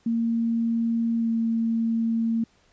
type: tone with pitch glide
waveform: sine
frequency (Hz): 230.2 to 227.7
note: A#3 to A#3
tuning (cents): -22 to -40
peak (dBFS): -21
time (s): 0.06-2.44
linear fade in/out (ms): 5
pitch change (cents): -18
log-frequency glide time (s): 1.18-1.29
effects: pink hiss -62 dBFS RMS until 2.72 s + resampled to 16000 Hz

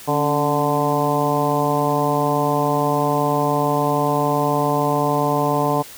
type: harmonic tone with a mistuned harmonic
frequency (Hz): 147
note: D3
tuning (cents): +2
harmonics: 1 / 2 / 3 / 4 / 5 / 6 / 7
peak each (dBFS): -24 / -24 / -24 / -24 / -24 / -24 / -24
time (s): 0.07-5.83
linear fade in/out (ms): 20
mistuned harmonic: 2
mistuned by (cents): -63
effects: white hiss -39 dBFS RMS until 5.97 s

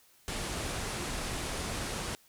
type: low-pass noise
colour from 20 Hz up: pink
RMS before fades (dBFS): -36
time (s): 0.28-2.15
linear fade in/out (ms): 0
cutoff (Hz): 11000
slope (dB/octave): 48
effects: white hiss -63 dBFS RMS until 2.28 s

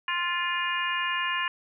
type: harmonic tone with a mistuned harmonic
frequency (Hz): 349.2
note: F4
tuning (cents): 0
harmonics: 3 / 4 / 5 / 6 / 7 / 8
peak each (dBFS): -30 / -39 / -30 / -41 / -34 / -33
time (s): 0.08-1.48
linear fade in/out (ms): 2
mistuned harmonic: 8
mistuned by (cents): +28
effects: none

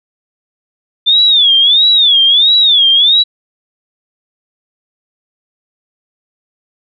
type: tone with vibrato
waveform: sine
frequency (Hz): 3524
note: A7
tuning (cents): +2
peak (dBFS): -5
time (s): 1.06-3.24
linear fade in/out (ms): 20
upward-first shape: sine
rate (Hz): 1.5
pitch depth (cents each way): 180
effects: none

